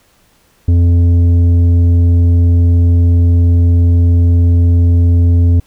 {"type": "tone with tanh clipping", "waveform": "sine", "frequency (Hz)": 86.3, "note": "F2", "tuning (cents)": -20, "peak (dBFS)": -7, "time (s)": [0.68, 5.6], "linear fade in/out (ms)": 5, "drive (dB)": 8, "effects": ["pink hiss -52 dBFS RMS until 5.66 s"]}